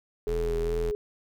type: tone with vibrato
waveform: sine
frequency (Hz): 421.5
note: G#4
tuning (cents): +26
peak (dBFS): -27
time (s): 0.27-0.95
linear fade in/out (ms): 0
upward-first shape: sine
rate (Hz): 2.4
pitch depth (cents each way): 32
type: tone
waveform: square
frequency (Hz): 41.2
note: E1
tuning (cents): 0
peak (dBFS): -30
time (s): 0.28-0.91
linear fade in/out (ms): 0
effects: none